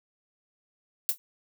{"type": "noise with exponential decay", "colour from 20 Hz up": "violet", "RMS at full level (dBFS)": -20, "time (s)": [1.09, 1.18], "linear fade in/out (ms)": 0, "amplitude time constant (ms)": 18, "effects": []}